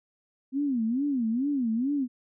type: tone with vibrato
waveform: sine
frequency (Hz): 253.6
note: B3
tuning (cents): +46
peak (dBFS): -24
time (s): 0.52-2.08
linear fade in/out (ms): 50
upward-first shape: sine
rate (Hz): 2.3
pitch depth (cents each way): 240
effects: none